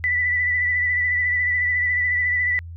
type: tone with vibrato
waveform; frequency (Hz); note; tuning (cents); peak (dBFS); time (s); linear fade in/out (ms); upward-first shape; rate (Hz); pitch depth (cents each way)
sine; 1975; B6; 0; -18; 0.04-2.59; 0; sine; 14; 28
effects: added 84 Hz sine -33 dBFS peak until 2.76 s